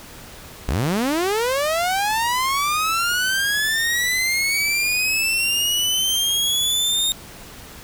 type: linear sweep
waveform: sawtooth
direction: up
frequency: 47.99 to 3700 Hz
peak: -15 dBFS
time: 0.68-7.12 s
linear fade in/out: 0 ms
effects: pink hiss -40 dBFS RMS until 7.83 s